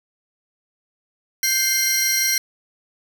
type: tone cluster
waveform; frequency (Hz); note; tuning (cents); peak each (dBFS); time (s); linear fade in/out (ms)
sawtooth; 1562 / 2103 / 4180 / 5680; G6 / C7 / C8 / F8; -7 / +8 / -2 / +28; -25 / -19 / -23 / -18; 1.43-2.38; 2
effects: none